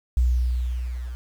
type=tone with level ramp; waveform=sine; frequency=61.4 Hz; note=B1; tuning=9 cents flat; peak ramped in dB=-15 to -30 dBFS; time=0.17-1.15 s; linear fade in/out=0 ms; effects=8-bit